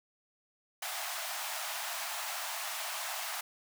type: high-pass noise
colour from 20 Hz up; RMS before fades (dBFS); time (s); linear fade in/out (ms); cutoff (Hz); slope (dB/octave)
pink; -38; 0.82-3.41; 5; 630; 96
effects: none